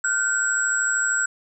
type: tone cluster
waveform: sine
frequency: 1418 / 1531 / 7710 Hz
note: F6 / G6 / B8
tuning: +26 / -41 / -43 cents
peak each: -24 dBFS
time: 0.04-1.26 s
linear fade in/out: 5 ms
effects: none